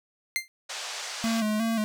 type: tone with exponential decay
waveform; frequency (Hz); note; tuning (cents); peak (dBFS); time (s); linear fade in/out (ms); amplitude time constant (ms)
sawtooth; 2093; C7; 0; -18; 0.36-0.48; 0; 26
type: band-pass noise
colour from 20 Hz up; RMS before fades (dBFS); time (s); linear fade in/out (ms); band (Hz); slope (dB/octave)
white; -36; 0.69-1.41; 10; 550 to 6700; 24
type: tone with vibrato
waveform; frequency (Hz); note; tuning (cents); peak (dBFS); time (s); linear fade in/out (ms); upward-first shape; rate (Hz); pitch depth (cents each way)
square; 220; A3; 0; -25; 1.24-1.84; 0; square; 2.8; 53
effects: none